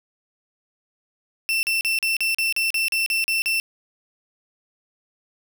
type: tone bursts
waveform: 35% pulse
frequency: 2684 Hz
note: E7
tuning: 31 cents sharp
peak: -18 dBFS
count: 12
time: 1.49-3.599 s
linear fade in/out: 0 ms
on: 140 ms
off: 39 ms
effects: none